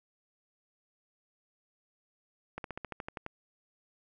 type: slowing click train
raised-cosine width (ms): 0.5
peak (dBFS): -23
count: 10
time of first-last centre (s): 2.58-3.264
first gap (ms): 62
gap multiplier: 1.05
effects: none